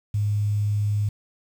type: tone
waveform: sine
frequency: 103.83 Hz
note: G#2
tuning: in tune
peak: -20 dBFS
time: 0.14-1.09 s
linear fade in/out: 5 ms
effects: 8-bit